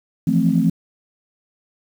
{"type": "chord", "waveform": "sine", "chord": "F major seventh", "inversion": "third", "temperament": "equal", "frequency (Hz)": [164.81, 174.61, 220, 261.6], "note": ["E3", "F3", "A3", "C4"], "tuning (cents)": [0, 0, 0, 0], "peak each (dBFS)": -19, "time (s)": [0.27, 0.7], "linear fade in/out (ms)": 5, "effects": ["tanh soft clip ceiling -3 dBFS", "7-bit"]}